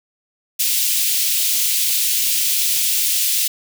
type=high-pass noise; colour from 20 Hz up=white; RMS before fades=-18 dBFS; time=0.59-3.48 s; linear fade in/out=10 ms; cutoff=2600 Hz; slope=24 dB/octave; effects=none